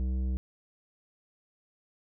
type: tone with tanh clipping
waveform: sine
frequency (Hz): 64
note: C2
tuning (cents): -38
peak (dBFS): -29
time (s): 0-0.37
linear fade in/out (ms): 0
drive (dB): 11
effects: none